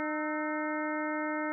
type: harmonic tone with a mistuned harmonic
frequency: 304.5 Hz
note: D#4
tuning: 37 cents flat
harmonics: 1 / 2 / 3 / 4 / 5 / 6 / 7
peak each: -34 / -37 / -39 / -40 / -41 / -42 / -42 dBFS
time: 0-1.52 s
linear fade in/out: 0 ms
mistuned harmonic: 4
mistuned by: +110 cents
effects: none